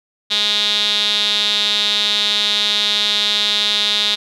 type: tone with band-pass filter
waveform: sawtooth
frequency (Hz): 207.7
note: G#3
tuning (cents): 0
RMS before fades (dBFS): -17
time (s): 0.3-4.16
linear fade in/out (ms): 20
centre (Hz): 3700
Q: 7.6
effects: none